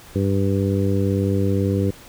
harmonic tone, 98.1 Hz, G2, 2 cents sharp, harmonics 1 / 2 / 3 / 4 / 5, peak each -20 / -23 / -25 / -26 / -27 dBFS, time 0.15-1.91 s, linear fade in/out 10 ms, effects pink hiss -44 dBFS RMS until 2.08 s

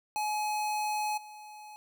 square tone with level steps, 846 Hz, G#5, 32 cents sharp, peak -30 / -46 dBFS, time 0.16-1.76 s, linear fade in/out 0 ms, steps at 1.17 s, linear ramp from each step 10 ms, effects none

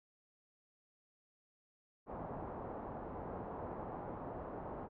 white low-pass noise, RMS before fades -45 dBFS, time 2.06-4.89 s, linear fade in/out 50 ms, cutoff 910 Hz, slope 24 dB/octave, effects none

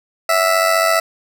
20% pulse tone with amplitude modulation, 659.3 Hz, E5, in tune, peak -5 dBFS, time 0.29-1 s, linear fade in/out 5 ms, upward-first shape sine, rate 94.8 Hz, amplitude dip 60%, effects none

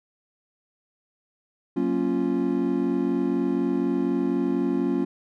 triangle chord, Gb major seventh, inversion none, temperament equal, 185 / 233.1 / 277.2 / 349.2 Hz, Gb3 / Bb3 / Db4 / F4, 0 / 0 / 0 / 0 cents, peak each -28 / -26 / -23 / -25 dBFS, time 1.76-5.05 s, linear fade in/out 10 ms, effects none

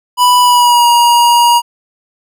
square tone with pitch glide, 987.8 to 951.4 Hz, B5 to A#5, 0 to +35 cents, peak -6 dBFS, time 0.17-1.62 s, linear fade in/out 50 ms, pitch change -65 cents, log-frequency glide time 0.4-0.87 s, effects none

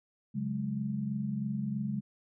sine chord, C# suspended fourth, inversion none, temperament just, 138.59 / 184.79 / 207.9 Hz, C#3 / F#3 / G#3, 0 / -2 / +2 cents, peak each -36 / -39 / -33 dBFS, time 0.34-2.01 s, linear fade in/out 20 ms, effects none

